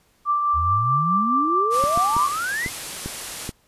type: tone with tremolo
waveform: sine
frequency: 1174.7 Hz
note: D6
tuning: in tune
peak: -16 dBFS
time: 0.25-2.3 s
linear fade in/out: 50 ms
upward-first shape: triangle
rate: 4.7 Hz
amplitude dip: 40%
type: exponential sweep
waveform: sine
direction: up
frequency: 72.1 to 2163 Hz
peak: -23 dBFS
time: 0.53-2.7 s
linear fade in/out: 50 ms
type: low-pass noise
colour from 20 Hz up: white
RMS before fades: -34 dBFS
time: 1.7-3.52 s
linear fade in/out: 50 ms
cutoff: 12000 Hz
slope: 48 dB/octave
type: clicks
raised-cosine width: 3 ms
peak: -16 dBFS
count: 6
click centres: 1.839 / 1.975 / 2.166 / 2.662 / 3.06 / 3.492 s
effects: pink hiss -61 dBFS RMS until 3.67 s + resampled to 32000 Hz